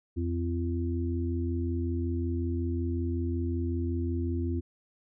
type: harmonic tone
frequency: 85.4 Hz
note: F2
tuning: 38 cents flat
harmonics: 1 / 3 / 4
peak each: -29 / -34 / -35 dBFS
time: 0.16-4.61 s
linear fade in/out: 20 ms
effects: none